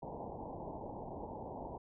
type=low-pass noise; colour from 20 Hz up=white; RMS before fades=-45 dBFS; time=0.02-1.78 s; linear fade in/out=10 ms; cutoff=950 Hz; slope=96 dB/octave; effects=none